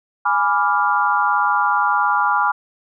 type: chord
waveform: sine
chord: G# diminished seventh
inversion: none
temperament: equal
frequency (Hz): 830.6 / 987.8 / 1174.7 / 1396.9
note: G#5 / B5 / D6 / F6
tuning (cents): 0 / 0 / 0 / 0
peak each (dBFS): -20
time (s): 0.25-2.52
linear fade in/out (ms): 10
effects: none